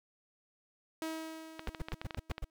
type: tone with exponential decay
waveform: sawtooth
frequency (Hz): 320.2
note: D#4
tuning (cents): +50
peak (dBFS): -31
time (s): 1.02-2.5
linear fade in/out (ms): 1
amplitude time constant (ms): 320
type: clicks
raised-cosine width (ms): 0.3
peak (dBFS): -23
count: 10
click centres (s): 1.594 / 1.673 / 1.748 / 1.885 / 1.92 / 2.015 / 2.108 / 2.146 / 2.313 / 2.381
type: noise bursts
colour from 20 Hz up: brown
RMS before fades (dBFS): -36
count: 7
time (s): 1.67-2.446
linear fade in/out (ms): 5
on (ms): 26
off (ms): 99
effects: none